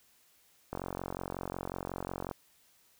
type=click train; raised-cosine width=1 ms; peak=-22 dBFS; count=73; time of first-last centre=0.73-2.312 s; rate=45.5 Hz; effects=white hiss -66 dBFS RMS until 2.99 s